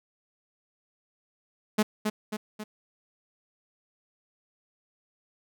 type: tone with echo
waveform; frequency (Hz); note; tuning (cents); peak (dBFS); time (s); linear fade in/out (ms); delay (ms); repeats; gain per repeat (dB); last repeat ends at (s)
sawtooth; 213.2; G#3; +46; -16; 1.78-1.83; 10; 270; 3; -5; 2.64
effects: none